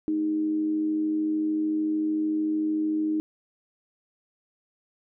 sine tone with amplitude modulation, 311.1 Hz, D#4, in tune, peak -21 dBFS, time 0.08-3.2 s, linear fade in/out 0 ms, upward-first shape sine, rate 93.4 Hz, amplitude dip 40%, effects none

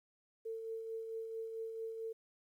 sine tone with tremolo, 450 Hz, A4, 39 cents sharp, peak -38 dBFS, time 0.45-2.13 s, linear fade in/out 10 ms, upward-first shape triangle, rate 4.5 Hz, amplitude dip 45%, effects 12-bit

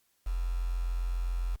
sine tone with quantisation, 43.65 Hz, F1, in tune, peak -28 dBFS, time 0.26-1.56 s, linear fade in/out 10 ms, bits 8, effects white hiss -72 dBFS RMS until 1.6 s + Opus 48 kbps

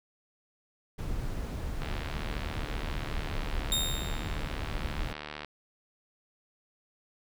brown noise, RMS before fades -34 dBFS, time 0.98-5.13 s, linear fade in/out 10 ms
click train, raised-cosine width 0.3 ms, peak -22 dBFS, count 273, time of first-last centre 1.82-5.447 s, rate 75 Hz
sawtooth tone with exponential decay, 3691 Hz, A#7, 18 cents flat, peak -22 dBFS, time 3.72-4.51 s, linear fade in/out 1 ms, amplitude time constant 170 ms
effects none

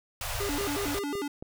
pink band-stop noise, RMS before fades -34 dBFS, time 0.21-0.99 s, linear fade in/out 2 ms, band 130 to 490 Hz, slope 96 dB/octave
square tone with vibrato, 340.4 Hz, F4, 44 cents flat, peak -31 dBFS, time 0.4-1.28 s, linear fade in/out 5 ms, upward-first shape square, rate 5.5 Hz, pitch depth 290 cents each way
click train, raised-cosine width 2 ms, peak -26 dBFS, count 4, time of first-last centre 0.61-1.425 s, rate 3.68 Hz
effects none

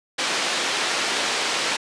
white band-pass noise, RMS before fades -24 dBFS, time 0.18-1.77 s, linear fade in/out 10 ms, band 290 to 4300 Hz, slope 12 dB/octave, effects resampled to 22050 Hz

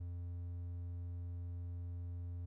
triangle tone, 87.31 Hz, F2, in tune, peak -39 dBFS, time 0-2.46 s, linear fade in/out 10 ms, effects none

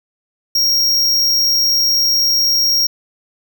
square tone, 5588 Hz, F8, in tune, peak -12 dBFS, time 0.55-2.87 s, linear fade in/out 5 ms, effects none

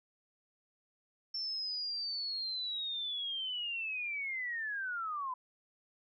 sine linear sweep, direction down, 5400 to 993 Hz, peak -35 dBFS, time 1.34-5.34 s, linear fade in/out 5 ms, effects none

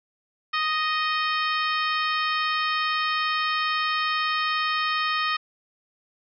harmonic tone with a mistuned harmonic, 622.3 Hz, D#5, in tune, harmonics 2 / 3 / 4 / 5 / 6 / 7 / 8, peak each -25 / -29 / -31 / -33 / -35 / -36 / -37 dBFS, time 0.53-5.37 s, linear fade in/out 10 ms, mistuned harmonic 8, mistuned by +80 cents, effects none

